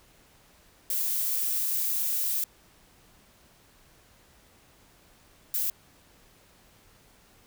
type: noise bursts at uneven times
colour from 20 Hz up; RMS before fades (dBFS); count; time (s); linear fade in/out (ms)
violet; -28; 2; 0.9-2.44 / 5.54-5.7; 2
effects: pink hiss -59 dBFS RMS until 7.46 s